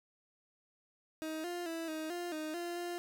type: tone with pitch steps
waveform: 30% pulse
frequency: 314.9 / 350.8 / 329 / 313.9 / 350 / 310 / 346.4 / 349.4 Hz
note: D#4 / F4 / E4 / D#4 / F4 / D#4 / F4 / F4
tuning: +21 / +8 / -3 / +15 / +4 / -6 / -14 / +1 cents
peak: -35 dBFS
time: 1.22-2.98 s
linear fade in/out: 0 ms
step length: 220 ms
effects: none